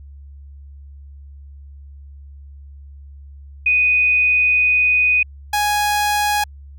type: tone pair in turn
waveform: sine / sawtooth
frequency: 2489 / 830.6 Hz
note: D#7 / G#5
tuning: 0 / 0 cents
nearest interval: octave + perfect fifth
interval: 1900 cents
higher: first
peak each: -12 dBFS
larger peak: neither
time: 3.66-5.23 / 5.53-6.44 s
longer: first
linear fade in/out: 5 ms
effects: added 70 Hz sine -36 dBFS peak until 6.78 s